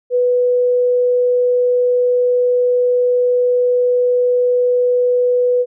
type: tone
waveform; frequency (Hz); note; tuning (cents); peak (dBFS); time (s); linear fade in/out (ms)
sine; 493.7; B4; -1; -11; 0.1-5.66; 50
effects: none